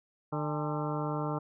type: harmonic tone with a mistuned harmonic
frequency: 150 Hz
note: D3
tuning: 37 cents sharp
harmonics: 1 / 2 / 3 / 4 / 5 / 6 / 7 / 8 / 9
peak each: -34 / -37 / -39 / -40 / -41 / -42 / -42 / -43 / -44 dBFS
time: 0.32-1.39 s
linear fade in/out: 10 ms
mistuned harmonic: 5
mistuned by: +120 cents
effects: none